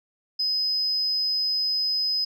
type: tone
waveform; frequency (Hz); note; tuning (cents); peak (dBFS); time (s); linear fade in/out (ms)
sine; 5040; D#8; +21; -21; 0.39-2.25; 10
effects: tanh soft clip ceiling -17 dBFS